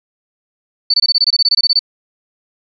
sine tone bursts, 4500 Hz, C#8, 25 cents sharp, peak -8 dBFS, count 15, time 0.9-1.793 s, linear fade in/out 5 ms, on 39 ms, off 22 ms, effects none

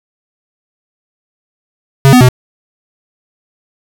square tone with pitch steps, 136.1 / 250.1 / 126.4 Hz, C#3 / B3 / B2, -31 / +22 / +41 cents, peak -3 dBFS, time 2.05-2.287 s, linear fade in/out 0 ms, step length 79 ms, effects none

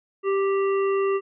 harmonic tone, 392 Hz, G4, in tune, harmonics 1 / 3 / 5 / 7, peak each -20 / -29 / -38 / -38 dBFS, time 0.23-1.21 s, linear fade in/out 50 ms, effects none

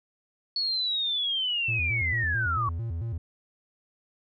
sine linear sweep, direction down, 4416 to 1100 Hz, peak -25 dBFS, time 0.56-2.69 s, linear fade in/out 2 ms
triangle tone with vibrato, 98 Hz, G2, in tune, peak -27 dBFS, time 1.68-3.18 s, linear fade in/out 5 ms, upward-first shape square, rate 4.5 Hz, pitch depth 280 cents each way
effects none

